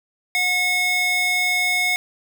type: tone with high-pass filter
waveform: square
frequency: 727 Hz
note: F#5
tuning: 31 cents flat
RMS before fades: -20 dBFS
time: 0.35-1.96 s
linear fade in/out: 0 ms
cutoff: 1700 Hz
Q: 3.3
effects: none